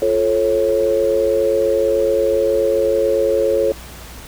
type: chord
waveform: sine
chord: F augmented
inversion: none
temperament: just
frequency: 349.2 / 436.5 / 545.7 Hz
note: F4 / A4 / C#5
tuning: 0 / -14 / -27 cents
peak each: -22 / -17 / -16 dBFS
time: 0.02-3.72 s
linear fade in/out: 2 ms
effects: added 60 Hz sine -37 dBFS peak until 4.27 s + pink hiss -37 dBFS RMS until 4.27 s